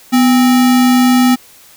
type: tone with sample-and-hold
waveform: sine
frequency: 249 Hz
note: B3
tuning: 14 cents sharp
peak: -6 dBFS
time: 0.12-1.36 s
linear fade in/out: 20 ms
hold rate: 1050 Hz
effects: white hiss -42 dBFS RMS until 1.76 s